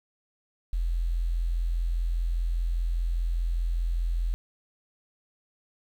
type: tone with quantisation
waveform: sine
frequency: 42.47 Hz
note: F1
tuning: 48 cents flat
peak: -24 dBFS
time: 0.73-4.34 s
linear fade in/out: 0 ms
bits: 9
effects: none